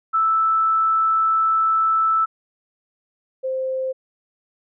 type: tone pair in turn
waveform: sine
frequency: 1317 / 522.7 Hz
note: E6 / C5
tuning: -2 / -2 cents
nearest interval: octave + major third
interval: 1600 cents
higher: first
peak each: -15 / -21 dBFS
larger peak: first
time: 0.13-2.26 / 3.43-3.93 s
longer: first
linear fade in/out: 20 ms
effects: none